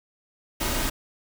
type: noise with comb filter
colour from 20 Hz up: pink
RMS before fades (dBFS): -26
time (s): 0.6-0.9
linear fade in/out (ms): 10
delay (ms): 3.2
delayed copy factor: +0.5
effects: none